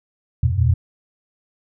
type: tone cluster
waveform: sine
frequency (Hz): 81.8 / 85.9 / 92.6 / 118.6 / 123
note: E2 / F2 / F#2 / A#2 / B2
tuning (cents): -13 / -28 / +2 / +30 / -7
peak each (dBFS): -21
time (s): 0.43-0.74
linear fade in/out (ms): 5
effects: none